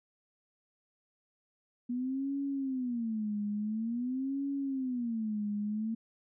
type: tone with vibrato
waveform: sine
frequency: 240 Hz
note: B3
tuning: 49 cents flat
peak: -31 dBFS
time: 1.89-5.95 s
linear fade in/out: 10 ms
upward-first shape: sine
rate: 0.48 Hz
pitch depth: 260 cents each way
effects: none